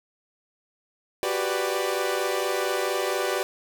sawtooth chord, G major seventh, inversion third, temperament equal with one note detuned, 370 / 394.3 / 493.9 / 587.3 Hz, F#4 / G4 / B4 / D5, 0 / +10 / 0 / 0 cents, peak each -26 dBFS, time 1.23-3.43 s, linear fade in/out 0 ms, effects none

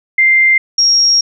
sine tone pair in turn, 2093 / 5588 Hz, C7 / F8, 0 / 0 cents, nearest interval octave + perfect fourth, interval 1700 cents, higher second, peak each -6 / -7 dBFS, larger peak first, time 0.18-0.58 / 0.78-1.21 s, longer second, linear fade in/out 5 ms, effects none

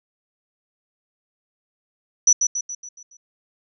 sine tone with echo, 5920 Hz, F#8, in tune, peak -10 dBFS, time 2.27-2.33 s, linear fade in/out 5 ms, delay 140 ms, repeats 6, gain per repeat -6 dB, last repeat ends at 3.17 s, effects none

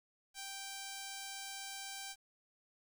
5% pulse tone, 784 Hz, G5, in tune, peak -32 dBFS, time 0.34-2.16 s, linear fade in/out 50 ms, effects 10-bit

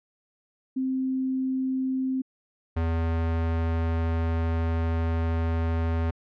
sine / square tone pair in turn, 261.6 / 82.4 Hz, C4 / E2, 0 / 0 cents, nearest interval octave + minor sixth, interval 2000 cents, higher first, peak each -24 dBFS, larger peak neither, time 0.76-2.22 / 2.76-6.11 s, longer second, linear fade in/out 10 ms, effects low-pass 2000 Hz 12 dB/octave

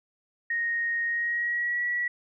sine tone with pitch glide, 1864.7 to 1936 Hz, A#6 to B6, 0 to -35 cents, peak -25 dBFS, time 0.5-2.08 s, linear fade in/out 5 ms, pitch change +65 cents, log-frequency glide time 1.06-1.84 s, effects none

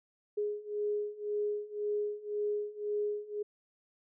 sine beating tone pair, 415.3 / 417.2 Hz, G#4 / G#4, 0 / +8 cents, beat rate 1.9 Hz, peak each -36 / -34 dBFS, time 0.37-3.43 s, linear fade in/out 10 ms, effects none

